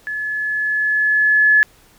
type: tone with level ramp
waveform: sine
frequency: 1713 Hz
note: A6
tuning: 47 cents flat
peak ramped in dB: -22 to -8 dBFS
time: 0.07-1.63 s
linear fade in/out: 0 ms
effects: pink hiss -51 dBFS RMS until 1.98 s